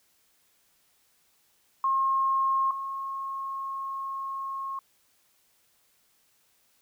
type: tone pair in turn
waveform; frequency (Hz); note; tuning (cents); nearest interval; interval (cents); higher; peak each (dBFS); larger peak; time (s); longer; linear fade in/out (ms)
sine; 1074 / 1083.3; C6 / C#6; +45 / -40; unison; 15; second; -22 / -31; first; 1.84-2.71 / 2.71-4.79; second; 2
effects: white hiss -67 dBFS RMS until 6.81 s